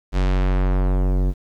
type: tone with low-pass filter sweep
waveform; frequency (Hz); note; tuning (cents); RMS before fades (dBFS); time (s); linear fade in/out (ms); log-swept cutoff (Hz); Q
square; 46.53; F#1; +10; -18; 0.12-1.34; 50; 5900 to 390; 0.71
effects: 8-bit